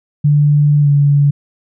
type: tone with pitch glide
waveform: sine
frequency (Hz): 146.83 to 143.31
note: D3 to D3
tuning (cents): 0 to -42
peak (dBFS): -7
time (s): 0.24-1.31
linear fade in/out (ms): 10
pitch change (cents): -42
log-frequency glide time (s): 0.81-0.88
effects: none